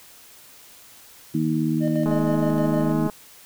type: harmonic tone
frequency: 78.9 Hz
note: D#2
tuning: 25 cents sharp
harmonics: 2 / 3 / 4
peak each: -24 / -24 / -24 dBFS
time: 1.34-3.08 s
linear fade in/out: 10 ms
type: tone with tremolo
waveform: triangle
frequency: 607 Hz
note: D#5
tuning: 43 cents flat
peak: -23 dBFS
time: 1.8-2.93 s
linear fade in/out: 50 ms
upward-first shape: square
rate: 6.4 Hz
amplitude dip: 55%
type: click train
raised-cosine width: 1 ms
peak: -17 dBFS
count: 219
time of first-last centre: 2.06-3.098 s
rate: 210 Hz
effects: white hiss -48 dBFS RMS until 3.45 s